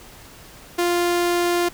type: tone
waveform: sawtooth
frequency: 349.2 Hz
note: F4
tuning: in tune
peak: -14 dBFS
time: 0.78-1.69 s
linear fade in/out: 10 ms
effects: pink hiss -44 dBFS RMS until 1.73 s